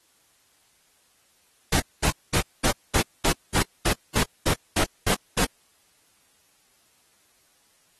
pink noise bursts, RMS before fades -22 dBFS, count 13, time 1.72-5.452 s, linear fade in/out 10 ms, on 84 ms, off 220 ms, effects white hiss -63 dBFS RMS until 7.99 s + AAC 32 kbps

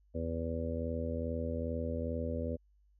harmonic tone, 82.41 Hz, E2, in tune, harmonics 1 / 2 / 3 / 4 / 5 / 6 / 7, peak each -37 / -45 / -39 / -49 / -46 / -40 / -42 dBFS, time 0.14-2.57 s, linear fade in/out 20 ms, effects added 50 Hz sine -64 dBFS peak until 2.99 s

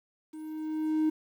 triangle tone with level ramp, 311.6 Hz, D#4, 3 cents sharp, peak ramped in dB -38 to -19 dBFS, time 0.33-1.1 s, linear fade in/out 10 ms, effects tanh soft clip ceiling -18 dBFS + 10-bit

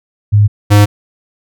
sine / square tone pair in turn, 103.9 / 103.18 Hz, G#2 / G#2, +1 / -11 cents, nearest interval unison, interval 12 cents, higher first, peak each -4 dBFS, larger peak neither, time 0.32-0.48 / 0.7-0.86 s, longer neither, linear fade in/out 20 ms, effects none

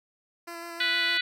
10% pulse tone with vibrato, 339.2 Hz, E4, 50 cents sharp, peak -29 dBFS, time 0.47-1.18 s, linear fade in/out 10 ms, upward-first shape square, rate 6.5 Hz, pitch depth 11 cents each way
harmonic tone, 493.9 Hz, B4, in tune, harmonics 3 / 4 / 5 / 6 / 7 / 8 / 9, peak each -30 / -28 / -33 / -33 / -32 / -32 / -35 dBFS, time 0.8-1.21 s, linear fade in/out 5 ms
effects none

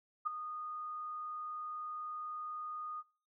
sine tone with ADSR envelope, 1232 Hz, D#6, 17 cents flat, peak -29 dBFS, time 0.25-3.03 s, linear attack 20 ms, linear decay 9 ms, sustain -11 dB, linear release 39 ms, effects noise-tail reverb RT60 0.4 s tail -22 dB re dry

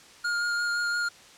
square tone with vibrato, 1417 Hz, F6, 25 cents sharp, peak -26 dBFS, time 0.24-1.09 s, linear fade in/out 10 ms, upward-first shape sine, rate 5.8 Hz, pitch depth 13 cents each way, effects white hiss -51 dBFS RMS until 1.37 s + low-pass 7000 Hz 12 dB/octave

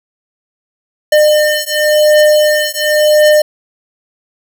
square beating tone pair, 604 / 604.93 Hz, D5 / D#5, +48 / -49 cents, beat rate 0.93 Hz, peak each -11 dBFS, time 1.12-3.42 s, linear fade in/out 5 ms, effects none

